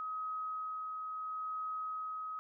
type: tone with tremolo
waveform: sine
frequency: 1267 Hz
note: D#6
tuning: 31 cents sharp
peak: -36 dBFS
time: 0-2.39 s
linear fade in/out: 0 ms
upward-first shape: sine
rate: 0.75 Hz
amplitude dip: 25%
effects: none